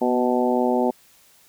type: harmonic tone with a mistuned harmonic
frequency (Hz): 124.7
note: B2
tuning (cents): +17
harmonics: 2 / 3 / 4 / 5 / 6 / 7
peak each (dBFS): -22 / -24 / -25 / -26 / -27 / -27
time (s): 0.01-0.91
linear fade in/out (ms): 10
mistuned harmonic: 2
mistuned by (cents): -23
effects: white hiss -55 dBFS RMS until 1.48 s